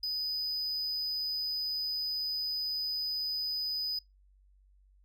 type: tone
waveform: triangle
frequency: 4989 Hz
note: D#8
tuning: 4 cents sharp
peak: -30 dBFS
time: 0.03-3.99 s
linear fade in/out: 5 ms
effects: noise-tail reverb RT60 0.2 s tail -26 dB re dry + added 48 Hz sine -60 dBFS peak until 5.04 s